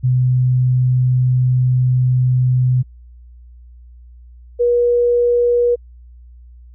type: tone pair in turn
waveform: sine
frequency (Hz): 126.7 / 481.3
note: B2 / B4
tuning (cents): +45 / -45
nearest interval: octave + major seventh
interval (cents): 2310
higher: second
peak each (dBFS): -11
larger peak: neither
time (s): 0.03-2.83 / 4.59-5.76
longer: first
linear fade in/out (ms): 20
effects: added 60 Hz sine -38 dBFS peak until 6.74 s